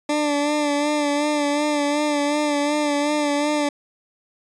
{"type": "tone with vibrato", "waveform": "20% pulse", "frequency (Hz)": 293.7, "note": "D4", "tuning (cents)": 0, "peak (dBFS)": -14, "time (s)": [0.09, 3.69], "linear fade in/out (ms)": 5, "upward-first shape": "sine", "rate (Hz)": 2.7, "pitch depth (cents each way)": 37, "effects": ["resampled to 22050 Hz"]}